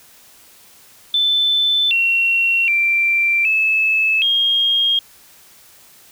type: tone with pitch steps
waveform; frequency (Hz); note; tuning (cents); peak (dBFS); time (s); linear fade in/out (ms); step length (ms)
sine; 3522 / 2731 / 2356 / 2606 / 3240; A7 / F7 / D7 / E7 / G#7; +1 / -39 / +5 / -20 / -43; -13; 1.14-4.99; 2; 770
effects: white hiss -47 dBFS RMS until 6.11 s